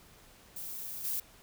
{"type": "noise with level steps", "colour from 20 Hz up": "violet", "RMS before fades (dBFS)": [-41, -34], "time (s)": [0.56, 1.2], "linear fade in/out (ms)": 5, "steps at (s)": 1.04, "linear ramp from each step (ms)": 10, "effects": ["pink hiss -58 dBFS RMS until 1.42 s"]}